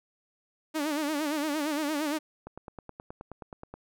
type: tone with vibrato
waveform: sawtooth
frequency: 299.6 Hz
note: D4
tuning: 35 cents sharp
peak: -24 dBFS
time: 0.74-2.19 s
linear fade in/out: 20 ms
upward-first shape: sine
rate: 8.7 Hz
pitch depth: 100 cents each way
type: click train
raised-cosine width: 1 ms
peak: -27 dBFS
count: 13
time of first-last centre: 2.47-3.74 s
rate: 9.45 Hz
effects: none